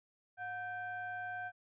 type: ring-modulated tone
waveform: triangle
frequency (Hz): 415.3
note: G#4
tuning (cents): 0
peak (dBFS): -34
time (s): 0.37-1.52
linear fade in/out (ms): 50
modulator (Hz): 1140
effects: resampled to 8000 Hz